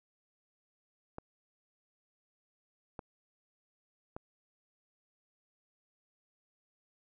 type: clicks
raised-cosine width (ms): 1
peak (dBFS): -27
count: 3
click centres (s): 1.184 / 2.992 / 4.165
effects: none